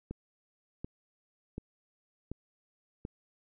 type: click train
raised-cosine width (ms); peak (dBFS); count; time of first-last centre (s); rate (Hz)
3; -25; 5; 0.11-3.051; 1.36
effects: none